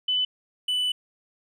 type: tone pair in turn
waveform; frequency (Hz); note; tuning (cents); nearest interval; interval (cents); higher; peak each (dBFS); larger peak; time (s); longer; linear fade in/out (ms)
sine / triangle; 3003 / 2986; F#7 / F#7; +25 / +15; unison; 10; first; -21; neither; 0.08-0.25 / 0.68-0.92; second; 5
effects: none